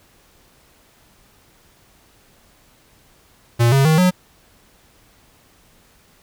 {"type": "tone with pitch steps", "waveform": "square", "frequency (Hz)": [118.1, 136.45, 157.64, 182.14], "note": ["A#2", "C#3", "D#3", "F#3"], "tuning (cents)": [23, -27, 23, -27], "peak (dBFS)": -12, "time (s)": [3.59, 4.11], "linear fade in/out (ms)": 20, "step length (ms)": 130, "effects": ["pink hiss -54 dBFS RMS until 6.22 s"]}